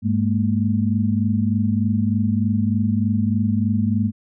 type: tone cluster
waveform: sine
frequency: 101.8 / 207 / 230.3 Hz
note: G#2 / G#3 / A#3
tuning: -34 / -5 / -21 cents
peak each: -21 dBFS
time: 0.02-4.12 s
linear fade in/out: 50 ms
effects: none